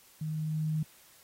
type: tone with level ramp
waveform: sine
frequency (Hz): 155.5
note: D#3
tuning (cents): -1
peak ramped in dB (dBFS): -32 to -27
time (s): 0.21-0.83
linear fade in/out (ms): 5
effects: white hiss -59 dBFS RMS until 1.23 s + AAC 48 kbps